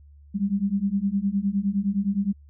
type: beating tone pair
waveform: sine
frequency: 193.7 / 203.4 Hz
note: G3 / G#3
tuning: -20 / -36 cents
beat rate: 9.7 Hz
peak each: -25 / -24 dBFS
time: 0.34-2.33 s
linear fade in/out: 20 ms
effects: added 72 Hz sine -47 dBFS peak until 2.49 s